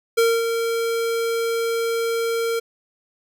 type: tone with ADSR envelope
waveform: square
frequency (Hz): 460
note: A#4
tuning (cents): -23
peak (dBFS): -14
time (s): 0.17-2.6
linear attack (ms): 14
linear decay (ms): 240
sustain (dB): -7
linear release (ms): 14
effects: none